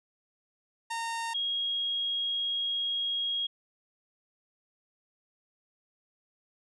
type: tone pair in turn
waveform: sawtooth / sine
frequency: 919 / 3281 Hz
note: A#5 / G#7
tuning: -25 / -22 cents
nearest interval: octave + minor seventh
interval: 2203 cents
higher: second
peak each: -28 dBFS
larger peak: neither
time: 0.9-1.34 / 1.34-3.47 s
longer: second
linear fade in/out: 10 ms
effects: resampled to 24000 Hz